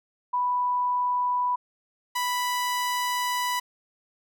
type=tone pair in turn; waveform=sine / sawtooth; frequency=987.8 / 987.8 Hz; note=B5 / B5; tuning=0 / 0 cents; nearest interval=unison; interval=0 cents; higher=neither; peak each=-22 / -21 dBFS; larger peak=second; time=0.33-1.56 / 2.15-3.6 s; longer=second; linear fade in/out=10 ms; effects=none